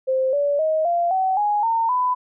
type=tone with pitch steps; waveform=sine; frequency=523.3 / 574 / 629.5 / 690.5 / 757.4 / 830.7 / 911.1 / 999.3 Hz; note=C5 / D5 / D#5 / F5 / F#5 / G#5 / A#5 / B5; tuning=0 / -40 / +20 / -20 / +40 / 0 / -40 / +20 cents; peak=-17 dBFS; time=0.07-2.15 s; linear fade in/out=20 ms; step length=260 ms; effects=none